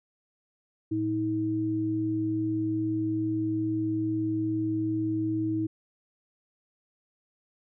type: tone pair together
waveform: sine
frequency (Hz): 112.8 / 318.8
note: A2 / D#4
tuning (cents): +44 / +42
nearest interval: octave + tritone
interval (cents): 1798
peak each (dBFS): -33 / -26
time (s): 0.91-5.67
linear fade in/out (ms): 10
effects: none